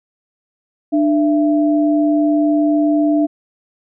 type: tone pair together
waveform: sine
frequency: 298 / 669 Hz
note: D4 / E5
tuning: +25 / +25 cents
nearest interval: octave + major second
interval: 1400 cents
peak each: -12 / -19 dBFS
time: 0.92-3.27 s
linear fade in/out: 20 ms
effects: none